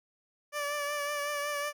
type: tone with vibrato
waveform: 15% pulse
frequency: 582 Hz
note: D5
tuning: 16 cents flat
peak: -25 dBFS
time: 0.52-1.73 s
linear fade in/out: 50 ms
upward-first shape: triangle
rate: 5.4 Hz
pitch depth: 34 cents each way
effects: none